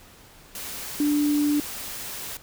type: tone in noise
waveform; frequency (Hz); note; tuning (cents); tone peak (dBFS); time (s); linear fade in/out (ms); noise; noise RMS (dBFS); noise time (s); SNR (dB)
sine; 293.7; D4; 0; -19; 1-1.6; 2; white; -35; 0.55-2.37; +13
effects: pink hiss -50 dBFS RMS until 2.42 s